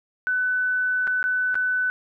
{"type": "tone with dropouts", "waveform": "sine", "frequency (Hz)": 1500, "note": "F#6", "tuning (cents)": 23, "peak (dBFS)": -20, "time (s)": [0.27, 1.9], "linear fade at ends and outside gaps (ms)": 0, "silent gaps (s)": [[1.071, 1.076], [1.228, 1.24], [1.544, 1.554]], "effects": []}